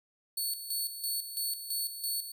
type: tone with tremolo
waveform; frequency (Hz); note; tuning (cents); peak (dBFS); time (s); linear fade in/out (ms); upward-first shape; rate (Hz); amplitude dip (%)
10% pulse; 4435; C#8; 0; -24; 0.37-2.32; 5; square; 3; 65
effects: none